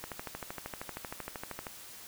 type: click train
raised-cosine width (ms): 0.5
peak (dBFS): -23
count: 22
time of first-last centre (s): 0.04-1.668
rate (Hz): 12.9
effects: white hiss -49 dBFS RMS until 2.07 s